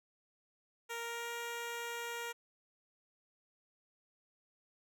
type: tone with pitch glide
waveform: 10% pulse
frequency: 466.2 to 470.3 Hz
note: A#4 to A#4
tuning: 0 to +15 cents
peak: -31 dBFS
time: 0.89-2.33 s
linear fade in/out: 20 ms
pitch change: +15 cents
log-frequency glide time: 1-1.3 s
effects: none